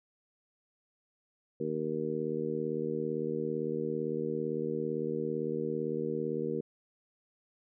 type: harmonic tone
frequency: 77.78 Hz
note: D#2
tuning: in tune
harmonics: 2 / 3 / 4 / 5 / 6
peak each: -40 / -38 / -39 / -36 / -35 dBFS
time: 1.6-6.61 s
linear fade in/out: 5 ms
effects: none